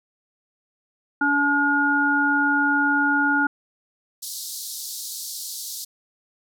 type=harmonic tone; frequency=286.3 Hz; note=D4; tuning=44 cents flat; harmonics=1 / 3 / 5; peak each=-23 / -25 / -19 dBFS; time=1.21-3.47 s; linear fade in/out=5 ms
type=band-pass noise; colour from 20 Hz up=pink; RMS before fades=-33 dBFS; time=4.22-5.85 s; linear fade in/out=10 ms; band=4000 to 16000 Hz; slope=48 dB/octave
effects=none